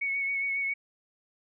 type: tone with vibrato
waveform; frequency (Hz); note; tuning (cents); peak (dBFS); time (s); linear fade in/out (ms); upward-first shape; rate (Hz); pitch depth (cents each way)
sine; 2217; C#7; 0; -27; 0.01-0.74; 10; triangle; 7.3; 29
effects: none